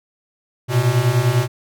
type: beating tone pair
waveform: square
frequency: 116.5 / 126.5 Hz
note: A#2 / B2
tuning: -1 / +42 cents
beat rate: 10 Hz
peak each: -19 / -17 dBFS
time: 0.68-1.48 s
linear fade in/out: 50 ms
effects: none